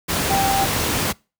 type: tone in noise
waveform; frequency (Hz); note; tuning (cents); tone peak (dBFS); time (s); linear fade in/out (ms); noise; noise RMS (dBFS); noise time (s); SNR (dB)
sine; 784; G5; 0; -18; 0.29-0.66; 20; pink; -21; 0.08-1.13; 0
effects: noise-tail reverb RT60 0.3 s tail -25 dB re dry + high-pass 60 Hz 12 dB/octave